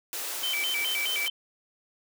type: high-pass noise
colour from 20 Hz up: white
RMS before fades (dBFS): -34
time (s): 0.13-1.28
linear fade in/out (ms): 0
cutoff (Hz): 290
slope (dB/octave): 48
type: tone with vibrato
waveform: sine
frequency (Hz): 2670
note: E7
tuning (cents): +22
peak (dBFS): -27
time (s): 0.43-1.3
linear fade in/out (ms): 5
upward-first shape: square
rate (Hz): 4.8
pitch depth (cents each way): 250
effects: none